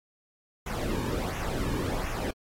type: noise with flanger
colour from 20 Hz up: brown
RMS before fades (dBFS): -31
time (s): 0.66-2.31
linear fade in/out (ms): 5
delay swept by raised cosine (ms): 0.22 to 1.52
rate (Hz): 1.4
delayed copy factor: -0.65
effects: AAC 48 kbps